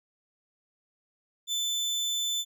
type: tone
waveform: 30% pulse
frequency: 3520 Hz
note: A7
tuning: in tune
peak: -25 dBFS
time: 1.47-2.45 s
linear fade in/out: 50 ms
effects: none